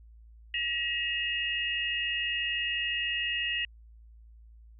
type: tone cluster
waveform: sine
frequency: 1911 / 2592 / 2842 Hz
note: A#6 / E7 / F7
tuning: +43 / -30 / +30 cents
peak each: -33 / -35 / -31 dBFS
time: 0.54-3.65 s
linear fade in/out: 2 ms
effects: added 56 Hz sine -50 dBFS peak until 4.79 s